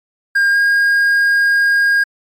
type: tone with pitch glide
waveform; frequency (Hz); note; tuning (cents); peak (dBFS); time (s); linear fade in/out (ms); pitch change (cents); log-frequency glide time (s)
triangle; 1610 to 1624.9; G6 to G#6; +46 to -38; -8; 0.35-2.04; 10; +16; 0.51-0.56
effects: MP3 96 kbps